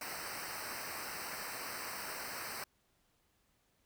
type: noise with comb filter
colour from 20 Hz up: pink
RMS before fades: -43 dBFS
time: 0.01-2.64 s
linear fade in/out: 2 ms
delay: 0.29 ms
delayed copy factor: -1
effects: pink hiss -75 dBFS RMS until 3.85 s